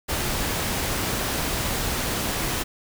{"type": "noise", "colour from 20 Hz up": "pink", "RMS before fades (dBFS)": -26, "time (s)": [0.08, 2.64], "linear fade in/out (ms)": 20, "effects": []}